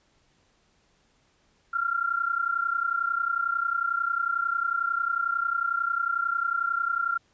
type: tone pair together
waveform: sine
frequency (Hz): 1365.8 / 1396.9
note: F6 / F6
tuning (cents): -39 / 0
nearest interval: unison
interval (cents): 39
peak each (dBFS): -27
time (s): 1.73-7.18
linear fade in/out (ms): 10
effects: pink hiss -66 dBFS RMS until 7.33 s + resampled to 16000 Hz